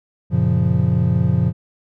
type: chord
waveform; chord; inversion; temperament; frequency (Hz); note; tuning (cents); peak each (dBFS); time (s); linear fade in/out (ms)
triangle; Gb major seventh; none; equal; 92.5 / 116.54 / 138.59 / 174.61; Gb2 / Bb2 / Db3 / F3; 0 / 0 / 0 / 0; -19 / -17 / -18 / -17; 0.3-1.53; 50
effects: none